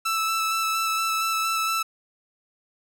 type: tone with vibrato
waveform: sawtooth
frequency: 1318.5 Hz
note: E6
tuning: in tune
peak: -19 dBFS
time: 0.05-1.83 s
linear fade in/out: 10 ms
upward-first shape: square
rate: 4.3 Hz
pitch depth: 10 cents each way
effects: none